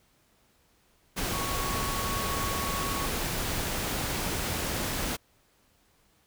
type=tone in noise; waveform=sine; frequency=1112 Hz; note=C#6; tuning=5 cents sharp; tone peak=-34 dBFS; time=1.32-3.07 s; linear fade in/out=20 ms; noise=pink; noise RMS=-31 dBFS; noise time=1.16-5.17 s; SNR=-6 dB; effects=pink hiss -66 dBFS RMS until 6.26 s